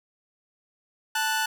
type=tone pair together; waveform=sawtooth; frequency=880 / 1480 Hz; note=A5 / F#6; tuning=0 / 0 cents; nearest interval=major sixth; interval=900 cents; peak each=-23 dBFS; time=1.15-1.46 s; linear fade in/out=5 ms; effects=none